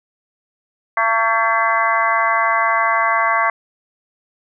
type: harmonic tone with a mistuned harmonic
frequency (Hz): 226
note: A3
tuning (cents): +47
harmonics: 3 / 4 / 5 / 6 / 7 / 8 / 9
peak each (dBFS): -22 / -22 / -17 / -29 / -23 / -27 / -21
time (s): 0.97-3.5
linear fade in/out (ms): 2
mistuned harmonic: 8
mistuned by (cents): -81
effects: none